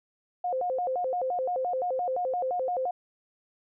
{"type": "tone with vibrato", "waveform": "sine", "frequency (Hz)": 610, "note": "D#5", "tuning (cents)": -34, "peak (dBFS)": -26, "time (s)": [0.44, 2.91], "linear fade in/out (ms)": 5, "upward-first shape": "square", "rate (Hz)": 5.8, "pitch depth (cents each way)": 280, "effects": []}